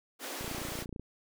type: high-pass noise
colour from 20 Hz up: pink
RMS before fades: -40 dBFS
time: 0.19-0.86 s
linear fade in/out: 50 ms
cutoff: 250 Hz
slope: 48 dB/octave
type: click train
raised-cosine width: 3 ms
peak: -28 dBFS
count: 18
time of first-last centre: 0.41-0.996 s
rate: 29 Hz
effects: none